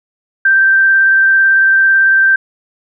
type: tone with vibrato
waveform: sine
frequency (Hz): 1567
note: G6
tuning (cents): -1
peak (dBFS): -6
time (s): 0.45-2.36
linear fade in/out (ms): 5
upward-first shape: sine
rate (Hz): 18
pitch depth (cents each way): 10
effects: none